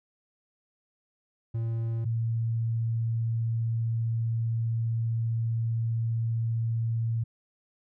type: tone pair in turn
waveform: triangle / sine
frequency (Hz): 114.4 / 114.4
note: A#2 / A#2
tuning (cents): -32 / -32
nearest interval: unison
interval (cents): 0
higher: neither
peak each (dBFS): -25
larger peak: neither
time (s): 1.54-2.05 / 2.05-7.24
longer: second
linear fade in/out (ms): 10
effects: none